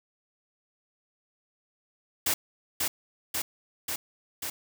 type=noise with echo; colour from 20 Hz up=white; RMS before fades=-26 dBFS; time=2.26-2.34 s; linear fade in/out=5 ms; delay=540 ms; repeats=4; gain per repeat=-2 dB; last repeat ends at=4.5 s; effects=none